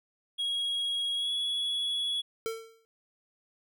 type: tone with pitch glide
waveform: triangle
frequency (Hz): 3305 to 3372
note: G#7 to G#7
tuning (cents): -9 to +26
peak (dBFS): -27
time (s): 0.38-2.22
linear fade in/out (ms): 20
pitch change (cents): +35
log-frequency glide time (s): 1.16-1.31
type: tone with exponential decay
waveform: square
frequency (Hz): 451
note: A4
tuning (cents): +43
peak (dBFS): -29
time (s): 2.46-2.85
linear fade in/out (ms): 0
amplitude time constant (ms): 83
effects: none

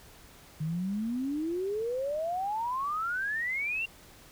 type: exponential sweep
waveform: sine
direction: up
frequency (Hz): 150.1 to 2794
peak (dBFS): -29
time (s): 0.6-3.86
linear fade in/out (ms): 10
effects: pink hiss -54 dBFS RMS until 4.31 s

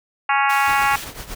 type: harmonic tone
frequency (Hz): 277.2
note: C#4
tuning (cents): 0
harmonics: 3 / 4 / 5 / 6 / 7 / 8 / 9 / 10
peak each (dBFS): -19 / -21 / -23 / -25 / -26 / -27 / -28 / -29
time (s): 0.29-0.96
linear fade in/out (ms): 5
type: high-pass noise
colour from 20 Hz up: pink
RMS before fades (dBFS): -33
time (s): 0.49-1.05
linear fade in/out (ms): 10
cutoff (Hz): 1800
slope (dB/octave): 12
type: noise with tremolo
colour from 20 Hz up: pink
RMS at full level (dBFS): -31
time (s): 0.67-1.35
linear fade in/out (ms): 10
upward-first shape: triangle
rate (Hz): 8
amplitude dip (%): 80
effects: none

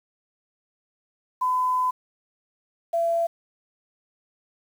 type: tone pair in turn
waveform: sine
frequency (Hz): 1010 / 674.1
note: B5 / E5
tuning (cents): +39 / +39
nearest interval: perfect fifth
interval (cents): 700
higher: first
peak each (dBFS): -20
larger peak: neither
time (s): 1.41-1.91 / 2.93-3.27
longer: first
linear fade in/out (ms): 10
effects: 8-bit

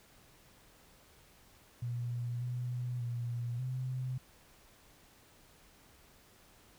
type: tone with pitch steps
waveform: sine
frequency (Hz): 120.4 / 123.3 / 119.6 / 128.4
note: B2 / B2 / A#2 / C3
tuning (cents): -44 / -2 / +45 / -32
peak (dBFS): -34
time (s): 1.82-4.18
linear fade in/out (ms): 5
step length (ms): 590
effects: pink hiss -62 dBFS RMS until 6.78 s

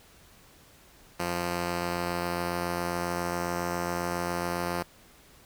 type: tone pair together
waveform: 5% pulse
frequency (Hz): 87.31 / 174.61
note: F2 / F3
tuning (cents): 0 / 0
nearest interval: octave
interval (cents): 1200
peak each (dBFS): -22 / -22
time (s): 1.19-4.83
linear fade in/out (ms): 10
effects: pink hiss -56 dBFS RMS until 5.45 s

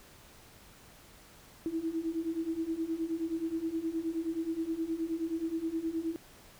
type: beating tone pair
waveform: sine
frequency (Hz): 320.9 / 330.4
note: E4 / E4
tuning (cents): -46 / +4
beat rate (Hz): 9.5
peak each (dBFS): -36 / -33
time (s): 1.66-6.16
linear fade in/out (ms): 0
effects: pink hiss -56 dBFS RMS until 6.59 s

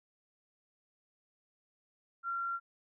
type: tone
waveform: sine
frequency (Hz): 1374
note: F6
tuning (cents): -29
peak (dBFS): -33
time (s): 2.23-2.6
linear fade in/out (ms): 50
effects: none

